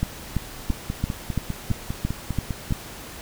two click trains, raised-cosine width 5 ms, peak -10 / -14 dBFS, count 9 / 11, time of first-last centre 0.03-2.724 / 0.7-2.708 s, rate 2.97 / 4.98 Hz, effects pink hiss -39 dBFS RMS until 3.21 s

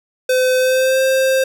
square tone with pitch glide, 511 to 527.5 Hz, C5 to C5, -41 to +14 cents, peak -13 dBFS, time 0.29-1.44 s, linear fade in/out 5 ms, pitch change +55 cents, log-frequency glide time 0.58-1.01 s, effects none

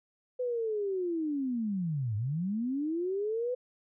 sine linear two-way sweep, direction down then up, 507 to 100 to 507 Hz, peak -29 dBFS, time 0.39-3.55 s, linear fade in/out 10 ms, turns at 2.16 s, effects none

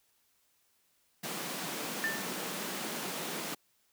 pink high-pass noise, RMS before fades -38 dBFS, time 1.23-3.55 s, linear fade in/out 10 ms, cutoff 160 Hz, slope 48 dB/octave
sine tone with exponential decay, 1785 Hz, A6, 24 cents sharp, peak -27 dBFS, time 2.04-2.38 s, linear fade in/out 0 ms, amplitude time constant 73 ms
effects white hiss -72 dBFS RMS until 3.92 s

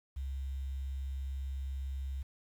sine tone with quantisation, 67.3 Hz, C2, 49 cents sharp, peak -35 dBFS, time 0.16-2.23 s, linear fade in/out 10 ms, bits 10, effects none

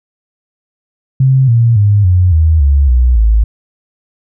sine tone with pitch steps, 132.4 / 116.6 / 102.69 / 90.43 / 79.64 / 70.14 / 61.77 / 54.4 Hz, C3 / A#2 / G#2 / F#2 / D#2 / C#2 / B1 / A1, +21 / +1 / -19 / -39 / +41 / +21 / +1 / -19 cents, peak -5 dBFS, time 1.2-3.44 s, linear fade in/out 5 ms, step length 280 ms, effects none

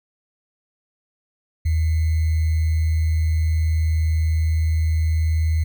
sine tone with sample-and-hold, 79.7 Hz, D#2, 42 cents sharp, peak -16 dBFS, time 1.65-5.64 s, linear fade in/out 10 ms, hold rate 2100 Hz, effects none

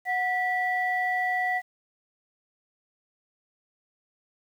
sine tone pair together, 733.8 / 1959 Hz, F#5 / B6, -15 / -15 cents, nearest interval octave + perfect fourth, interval 1700 cents, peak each -26 dBFS, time 0.05-1.62 s, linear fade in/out 50 ms, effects tanh soft clip ceiling -16 dBFS + 9-bit

